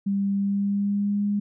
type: tone with pitch glide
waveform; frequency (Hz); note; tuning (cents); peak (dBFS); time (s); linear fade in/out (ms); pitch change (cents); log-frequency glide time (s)
sine; 198.4 to 204.4; G3 to G#3; +21 to -27; -21; 0.06-1.4; 10; +52; 0.34-1.26
effects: none